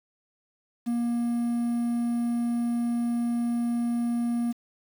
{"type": "tone with quantisation", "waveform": "triangle", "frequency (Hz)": 236.9, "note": "A#3", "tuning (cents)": 28, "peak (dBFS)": -22, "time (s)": [0.86, 4.53], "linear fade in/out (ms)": 20, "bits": 8, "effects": []}